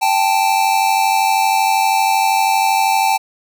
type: tone pair together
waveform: square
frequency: 784 / 876.7 Hz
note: G5 / A5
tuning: 0 / -7 cents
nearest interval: major second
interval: 193 cents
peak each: -16 dBFS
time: 0.01-3.18 s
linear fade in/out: 20 ms
effects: none